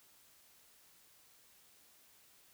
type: silence
effects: white hiss -65 dBFS RMS until 2.53 s